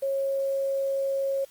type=tone with quantisation; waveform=sine; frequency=546 Hz; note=C#5; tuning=26 cents flat; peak=-24 dBFS; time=0.02-1.45 s; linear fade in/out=10 ms; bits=8; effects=white hiss -56 dBFS RMS until 1.5 s + Opus 32 kbps